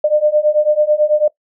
sine beating tone pair, 598 / 607.1 Hz, D5 / D#5, +31 / -43 cents, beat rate 9.1 Hz, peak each -14 / -13 dBFS, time 0.04-1.28 s, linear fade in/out 5 ms, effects noise-tail reverb RT60 0.1 s tail -20 dB re dry

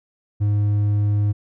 sine tone with hard clipping, 103.3 Hz, G#2, 9 cents flat, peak -17 dBFS, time 0.4-1.33 s, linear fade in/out 20 ms, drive 3 dB, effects none

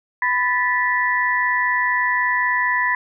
sine tone cluster, 995 / 1756 / 1960 Hz, B5 / A6 / B6, +13 / -4 / -14 cents, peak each -21 dBFS, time 0.22-2.95 s, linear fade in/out 2 ms, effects none

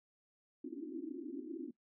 white band-pass noise, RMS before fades -44 dBFS, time 0.64-1.71 s, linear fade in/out 5 ms, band 250 to 360 Hz, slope 96 dB/octave, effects noise-tail reverb RT60 0.1 s tail -19 dB re dry

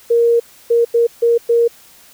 sine tone bursts at uneven times, 468.5 Hz, A#4, 9 cents sharp, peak -9 dBFS, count 5, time 0.1-0.4 / 0.7-0.85 / 0.94-1.07 / 1.22-1.38 / 1.49-1.68 s, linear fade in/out 10 ms, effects white hiss -45 dBFS RMS until 2.13 s

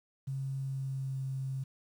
sine tone with pitch glide, 135.2 to 133.49 Hz, C#3 to C3, -43 to +35 cents, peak -33 dBFS, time 0.27-1.64 s, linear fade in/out 10 ms, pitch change -22 cents, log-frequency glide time 0.56-1.24 s, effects 10-bit

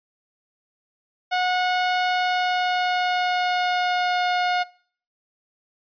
sawtooth tone with pitch glide, 729 to 719.8 Hz, F#5 to F#5, -26 to -48 cents, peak -16 dBFS, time 1.31-4.64 s, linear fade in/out 20 ms, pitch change -22 cents, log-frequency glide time 2.06-4.27 s, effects noise-tail reverb RT60 0.5 s tail -22 dB re dry + resampled to 11025 Hz

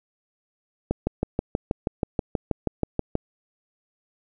click train, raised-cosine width 2 ms, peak -9 dBFS, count 15, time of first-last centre 0.91-3.154 s, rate 6.24 Hz, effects none

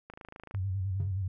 click train, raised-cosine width 0.5 ms, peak -30 dBFS, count 13, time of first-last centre 0.1-0.548 s, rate 26.8 Hz
sine tone with vibrato, 95.7 Hz, G2, 41 cents flat, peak -29 dBFS, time 0.54-1.28 s, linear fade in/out 5 ms, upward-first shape square, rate 9.6 Hz, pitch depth 60 cents each way
triangle tone with exponential decay, 136.2 Hz, C#3, 30 cents flat, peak -29 dBFS, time 1-1.18 s, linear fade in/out 0 ms, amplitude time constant 39 ms
effects none

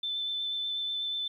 sine tone with vibrato, 3529 Hz, A7, 4 cents sharp, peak -30 dBFS, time 0.03-1.28 s, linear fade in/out 5 ms, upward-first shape triangle, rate 8.2 Hz, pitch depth 14 cents each way, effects 11-bit

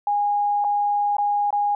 sine tone with dropouts, 821 Hz, G#5, 20 cents flat, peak -18 dBFS, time 0.07-1.75 s, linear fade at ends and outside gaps 2 ms, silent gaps 0.642-0.646 / 1.168-1.183 / 1.506-1.527 s, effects none

